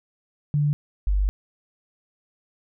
sine tone pair in turn, 146.83 / 49 Hz, D3 / G1, 0 / 0 cents, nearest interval octave + perfect fifth, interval 1900 cents, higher first, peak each -18 dBFS, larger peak neither, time 0.54-0.73 / 1.07-1.29 s, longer second, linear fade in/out 0 ms, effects none

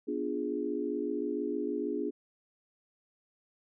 sine chord, B diminished seventh, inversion none, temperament equal, 246.9 / 293.7 / 349.2 / 415.3 Hz, B3 / D4 / F4 / Ab4, 0 / 0 / 0 / 0 cents, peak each -38 / -35 / -37 / -35 dBFS, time 0.07-2.11 s, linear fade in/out 20 ms, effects none

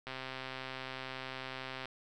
click train, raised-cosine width 0.3 ms, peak -25 dBFS, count 235, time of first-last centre 0.07-1.856 s, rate 131 Hz, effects none

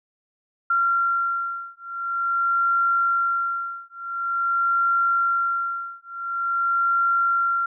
sine beating tone pair, 1375 / 1375.47 Hz, F6 / F6, -27 / -27 cents, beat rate 0.47 Hz, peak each -23 dBFS, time 0.7-7.66 s, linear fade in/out 5 ms, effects none

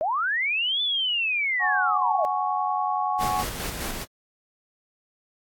sine linear two-way sweep, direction up then down, 587.3 to 3520 to 587.3 Hz, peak -22 dBFS, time 0.01-2.25 s, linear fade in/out 0 ms, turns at 0.82 s
sine chord, F# suspended second, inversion none, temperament equal, 740 / 830.6 / 1108.7 Hz, F#5 / G#5 / C#6, 0 / 0 / 0 cents, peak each -27 dBFS, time 1.59-3.45 s, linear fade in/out 50 ms
pink noise with tremolo, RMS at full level -30 dBFS, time 3.18-4.06 s, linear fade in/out 50 ms, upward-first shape square, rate 4.8 Hz, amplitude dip 35%
effects AAC 64 kbps

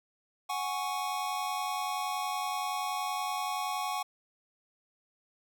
square chord, F# suspended second, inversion none, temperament equal, 740 / 830.6 / 1108.7 Hz, F#5 / G#5 / C#6, 0 / 0 / 0 cents, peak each -37 / -37 / -36 dBFS, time 0.49-4.03 s, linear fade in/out 10 ms, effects none

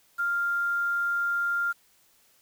sine tone with quantisation, 1396.9 Hz, F6, in tune, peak -24 dBFS, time 0.18-1.73 s, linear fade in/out 20 ms, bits 8, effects white hiss -63 dBFS RMS until 2.41 s

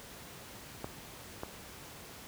clicks, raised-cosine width 1 ms, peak -23 dBFS, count 2, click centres 0.844 / 1.434 s, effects pink hiss -49 dBFS RMS until 2.27 s + high-pass 60 Hz 12 dB/octave

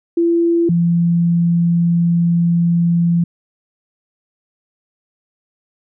sine tone pair in turn, 338.6 / 170.58 Hz, E4 / F3, +46 / -40 cents, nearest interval octave, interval 1186 cents, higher first, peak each -11 dBFS, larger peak neither, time 0.17-0.69 / 0.69-3.24 s, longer second, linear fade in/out 5 ms, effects none

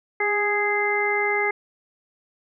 harmonic tone with a mistuned harmonic, 415.3 Hz, G#4, in tune, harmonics 1 / 2 / 3 / 4 / 5, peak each -25 / -27 / -32 / -30 / -23 dBFS, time 0.2-1.51 s, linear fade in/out 5 ms, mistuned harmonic 1, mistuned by -27 cents, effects none

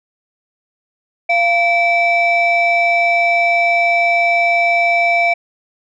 sine tone pair together, 690 / 2313 Hz, F5 / D7, -21 / -27 cents, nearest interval octave + major sixth, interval 2094 cents, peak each -12 dBFS, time 1.29-5.34 s, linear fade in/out 10 ms, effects tanh soft clip ceiling -7 dBFS

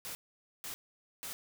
white noise bursts, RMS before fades -42 dBFS, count 3, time 0.05-1.33 s, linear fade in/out 0 ms, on 100 ms, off 490 ms, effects none

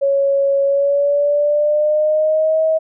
sine tone with pitch glide, 554.4 to 636.8 Hz, C#5 to D#5, 0 to +40 cents, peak -12 dBFS, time 0.01-2.79 s, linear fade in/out 20 ms, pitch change +240 cents, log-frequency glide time 0.64-2.61 s, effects none

